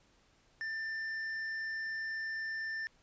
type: tone with tanh clipping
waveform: sine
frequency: 1784 Hz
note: A6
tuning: 23 cents sharp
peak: -37 dBFS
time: 0.61-2.87 s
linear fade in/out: 0 ms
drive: 7 dB
effects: pink hiss -68 dBFS RMS until 3.02 s + resampled to 16000 Hz